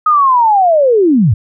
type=linear sweep; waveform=sine; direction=down; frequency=1265 to 87.31 Hz; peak=-6 dBFS; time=0.06-1.34 s; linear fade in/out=5 ms; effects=none